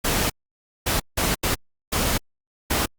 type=noise bursts at uneven times; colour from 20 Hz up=pink; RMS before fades=-22 dBFS; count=6; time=0.04-0.3 / 0.86-1 / 1.17-1.35 / 1.43-1.55 / 1.92-2.18 / 2.7-2.86 s; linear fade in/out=10 ms; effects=Opus 48 kbps